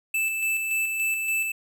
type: tone with tremolo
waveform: square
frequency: 2637 Hz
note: E7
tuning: in tune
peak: -23 dBFS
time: 0.14-1.52 s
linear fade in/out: 5 ms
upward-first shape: square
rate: 3.5 Hz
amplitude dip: 35%
effects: none